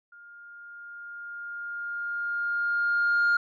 sine tone with level ramp, 1411 Hz, F6, 17 cents sharp, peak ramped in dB -47 to -17 dBFS, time 0.12-3.37 s, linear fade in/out 5 ms, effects tanh soft clip ceiling -18 dBFS

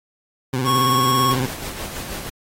20% pulse tone with vibrato, 128.5 Hz, C3, 31 cents flat, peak -15 dBFS, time 0.53-1.46 s, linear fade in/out 5 ms, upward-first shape square, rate 18 Hz, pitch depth 60 cents each way
square tone, 1100 Hz, C#6, 14 cents flat, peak -17 dBFS, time 0.64-1.36 s, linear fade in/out 50 ms
pink noise with tremolo, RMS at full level -30 dBFS, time 1.3-2.3 s, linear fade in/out 10 ms, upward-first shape sine, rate 6.2 Hz, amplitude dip 40%
effects AAC 48 kbps

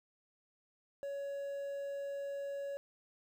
triangle tone with quantisation, 560 Hz, C#5, 18 cents sharp, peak -36 dBFS, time 1.03-2.77 s, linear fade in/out 0 ms, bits 11, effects none

